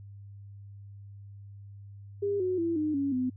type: tone with pitch steps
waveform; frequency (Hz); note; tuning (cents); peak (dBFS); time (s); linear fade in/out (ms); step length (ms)
sine; 403.3 / 367.7 / 335.2 / 305.6 / 278.7 / 254.1; G4 / F#4 / E4 / D#4 / C#4 / B3; +49 / -11 / +29 / -31 / +9 / +49; -26; 2.22-3.3; 10; 180
effects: added 100 Hz sine -44 dBFS peak until 3.36 s